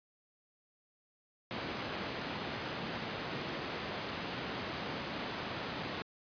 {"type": "band-pass noise", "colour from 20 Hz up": "pink", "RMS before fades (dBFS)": -40, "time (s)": [1.51, 6.02], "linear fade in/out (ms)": 0, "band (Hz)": [140, 4200], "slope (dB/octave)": 12, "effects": ["resampled to 11025 Hz"]}